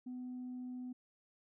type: tone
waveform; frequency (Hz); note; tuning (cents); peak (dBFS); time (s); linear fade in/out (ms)
sine; 250.8; B3; +27; -40; 0.06-0.93; 10
effects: tanh soft clip ceiling -39 dBFS